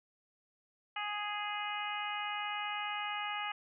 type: harmonic tone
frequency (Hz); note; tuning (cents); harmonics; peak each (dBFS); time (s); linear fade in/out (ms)
415.3; G#4; 0; 2 / 3 / 4 / 5 / 6 / 7; -40 / -41 / -45 / -43 / -44 / -43; 0.96-3.52; 5
effects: none